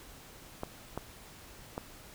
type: clicks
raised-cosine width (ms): 1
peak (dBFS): -21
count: 3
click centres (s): 0.634 / 0.976 / 1.779
effects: pink hiss -52 dBFS RMS until 2.14 s